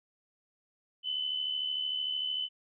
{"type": "tone with amplitude modulation", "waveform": "sine", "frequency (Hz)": 3017, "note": "F#7", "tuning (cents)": 33, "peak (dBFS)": -28, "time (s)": [1.03, 2.49], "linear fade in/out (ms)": 50, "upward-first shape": "sine", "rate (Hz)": 73.3, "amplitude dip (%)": 55, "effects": []}